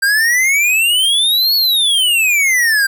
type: exponential two-way sweep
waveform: square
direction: up then down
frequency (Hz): 1568 to 4435 to 1568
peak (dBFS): -11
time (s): 0.02-2.87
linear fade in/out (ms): 10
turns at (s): 1.55
effects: none